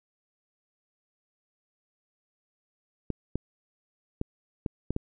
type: clicks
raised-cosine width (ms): 3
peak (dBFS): -16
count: 6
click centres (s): 3.103 / 3.356 / 4.214 / 4.662 / 4.906 / 4.964
effects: none